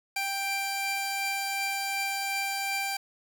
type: tone pair together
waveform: sawtooth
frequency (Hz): 786.9 / 2358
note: G5 / D7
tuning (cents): +6 / +6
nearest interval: octave + perfect fifth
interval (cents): 1900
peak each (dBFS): -28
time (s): 0.16-2.97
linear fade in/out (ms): 5
effects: 9-bit